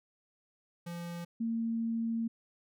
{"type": "tone pair in turn", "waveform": ["square", "sine"], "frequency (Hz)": [171.8, 228.4], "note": ["F3", "A#3"], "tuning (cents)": [-28, -35], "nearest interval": "perfect fourth", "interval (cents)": 493, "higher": "second", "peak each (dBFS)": [-39, -30], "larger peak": "second", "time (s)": [[0.86, 1.25], [1.4, 2.28]], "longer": "second", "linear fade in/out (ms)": 10, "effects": []}